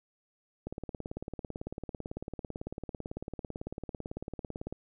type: click train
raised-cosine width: 2 ms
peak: -24 dBFS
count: 74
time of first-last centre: 0.67-4.726 s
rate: 18 Hz
effects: none